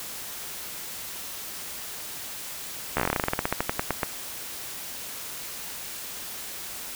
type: slowing click train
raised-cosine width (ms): 0.5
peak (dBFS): -8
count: 22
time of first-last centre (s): 2.97-4.032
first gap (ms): 13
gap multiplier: 1.12
effects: white hiss -37 dBFS RMS until 6.95 s